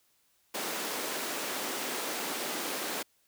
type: high-pass noise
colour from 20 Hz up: pink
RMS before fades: -35 dBFS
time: 0.54-3.03 s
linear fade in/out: 10 ms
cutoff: 260 Hz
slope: 24 dB/octave
effects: white hiss -70 dBFS RMS until 3.27 s